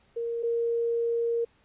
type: tone pair in turn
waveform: sine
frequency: 466.2 / 466.2 Hz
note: A#4 / A#4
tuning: 0 / 0 cents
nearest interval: unison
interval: 0 cents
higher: neither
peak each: -28 / -24 dBFS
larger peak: second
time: 0.16-0.43 / 0.43-1.45 s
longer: second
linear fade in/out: 10 ms
effects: pink hiss -64 dBFS RMS until 1.64 s + resampled to 8000 Hz